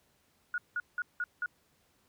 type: tone bursts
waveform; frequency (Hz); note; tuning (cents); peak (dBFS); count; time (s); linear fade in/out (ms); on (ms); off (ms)
sine; 1448; F#6; -38; -30; 5; 0.54-1.46; 2; 40; 180
effects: pink hiss -70 dBFS RMS until 2.08 s + high-pass 60 Hz 12 dB/octave